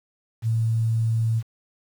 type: tone with quantisation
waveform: sine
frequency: 113.1 Hz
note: A2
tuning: 48 cents sharp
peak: -19 dBFS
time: 0.42-1.43 s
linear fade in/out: 50 ms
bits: 8
effects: none